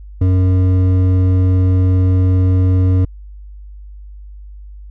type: tone with hard clipping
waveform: sine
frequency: 92.5 Hz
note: F#2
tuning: in tune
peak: -11 dBFS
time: 0.21-3.05 s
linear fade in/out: 5 ms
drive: 9 dB
effects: added 50 Hz sine -31 dBFS peak until 4.9 s